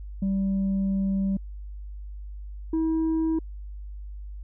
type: tone pair in turn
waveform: sine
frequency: 194.2 / 321.7 Hz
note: G3 / E4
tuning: -16 / -42 cents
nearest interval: major sixth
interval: 874 cents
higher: second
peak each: -20 / -19 dBFS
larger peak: second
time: 0.22-1.37 / 2.73-3.39 s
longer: first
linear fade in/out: 5 ms
effects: tanh soft clip ceiling -21 dBFS + added 50 Hz sine -35 dBFS peak until 4.43 s